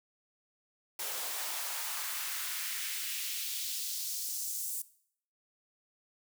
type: noise with high-pass filter sweep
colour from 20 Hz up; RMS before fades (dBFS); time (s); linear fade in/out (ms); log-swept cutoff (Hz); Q
white; -37; 0.99-4.82; 5; 480 to 8500; 1.4
effects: noise-tail reverb RT60 0.6 s tail -18 dB re dry